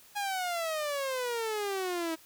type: exponential sweep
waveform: sawtooth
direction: down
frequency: 830.6 to 319 Hz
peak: -27 dBFS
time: 0.15-2.16 s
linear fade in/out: 20 ms
effects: white hiss -57 dBFS RMS until 2.25 s